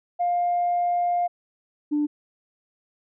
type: tone pair in turn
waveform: sine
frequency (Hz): 704 / 296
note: F5 / D4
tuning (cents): +14 / +14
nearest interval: octave + minor third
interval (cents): 1500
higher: first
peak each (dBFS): -19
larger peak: neither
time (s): 0.19-1.28 / 1.91-2.07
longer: first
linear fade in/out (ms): 20
effects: tanh soft clip ceiling -16 dBFS